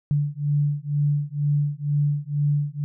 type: beating tone pair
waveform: sine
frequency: 144.7 / 146.8 Hz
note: D3 / D3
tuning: -25 / 0 cents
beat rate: 2.1 Hz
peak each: -23 dBFS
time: 0.11-2.84 s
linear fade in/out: 0 ms
effects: none